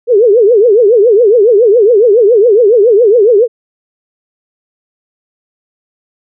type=tone with vibrato; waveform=sine; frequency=441.8 Hz; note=A4; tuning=7 cents sharp; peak=-3 dBFS; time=0.07-3.48 s; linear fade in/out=50 ms; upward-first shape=triangle; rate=7.2 Hz; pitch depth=260 cents each way; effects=none